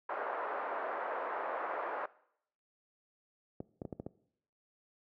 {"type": "band-pass noise", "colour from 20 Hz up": "pink", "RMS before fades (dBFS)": -38, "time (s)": [0.09, 2.06], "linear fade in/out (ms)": 5, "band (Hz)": [490, 1500], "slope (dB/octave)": 24}
{"type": "clicks", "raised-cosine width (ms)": 2, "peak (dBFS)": -26, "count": 6, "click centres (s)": [3.604, 3.818, 3.852, 3.927, 3.999, 4.065]}
{"effects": ["noise-tail reverb RT60 0.7 s tail -20 dB re dry", "high-pass 100 Hz 12 dB/octave"]}